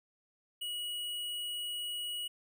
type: tone with tanh clipping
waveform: sine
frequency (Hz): 2912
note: F#7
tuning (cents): -28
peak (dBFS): -37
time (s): 0.61-2.28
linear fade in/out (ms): 10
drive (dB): 17
effects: none